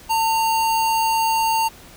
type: tone with sample-and-hold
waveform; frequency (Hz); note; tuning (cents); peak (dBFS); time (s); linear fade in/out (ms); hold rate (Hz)
sine; 898; A5; +35; -16; 0.09-1.69; 20; 3675
effects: pink hiss -44 dBFS RMS until 1.96 s